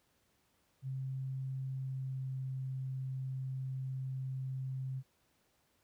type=tone with pitch glide; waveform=sine; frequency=132.6 to 131.68 Hz; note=C3 to C3; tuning=+23 to +11 cents; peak=-36 dBFS; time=0.82-5.03 s; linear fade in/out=50 ms; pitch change=-12 cents; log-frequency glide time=1.71-2.34 s; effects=pink hiss -74 dBFS RMS until 5.83 s + high-pass 60 Hz 12 dB/octave